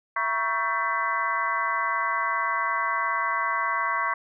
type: harmonic tone with a mistuned harmonic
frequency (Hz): 222.7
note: A3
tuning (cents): +21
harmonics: 3 / 4 / 5 / 6 / 7 / 8 / 9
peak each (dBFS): -37 / -32 / -26 / -38 / -31 / -38 / -30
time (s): 0.16-4.14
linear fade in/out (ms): 5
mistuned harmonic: 4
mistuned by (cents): +120
effects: none